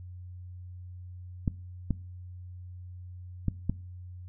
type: clicks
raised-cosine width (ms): 5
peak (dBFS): -14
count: 4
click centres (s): 1.478 / 1.907 / 3.483 / 3.696
effects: noise-tail reverb RT60 0.4 s tail -21 dB re dry + added 90 Hz sine -41 dBFS peak until 4.28 s